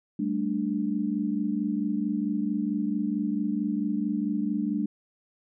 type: chord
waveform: sine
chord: G suspended second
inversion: none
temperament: just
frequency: 196 / 220.5 / 294 Hz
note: G3 / A3 / D4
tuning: 0 / +4 / +2 cents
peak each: -30 / -29 / -29 dBFS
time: 0.19-4.86 s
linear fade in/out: 5 ms
effects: none